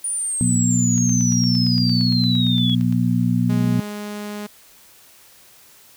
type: exponential sweep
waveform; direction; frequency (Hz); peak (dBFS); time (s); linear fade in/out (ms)
sine; down; 9600 to 3322; -21; 0.04-2.75; 5
type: harmonic tone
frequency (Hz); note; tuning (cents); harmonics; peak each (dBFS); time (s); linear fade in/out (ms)
60.3; B1; -41; 2 / 3 / 4; -20 / -20 / -20; 0.41-3.8; 0
type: click train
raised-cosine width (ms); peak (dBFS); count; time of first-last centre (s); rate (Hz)
0.2; -22; 18; 0.98-2.925; 8.74
type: tone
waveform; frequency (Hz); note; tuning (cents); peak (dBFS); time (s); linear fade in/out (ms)
sawtooth; 207.7; G#3; 0; -24; 3.49-4.47; 10
effects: white hiss -49 dBFS RMS until 5.96 s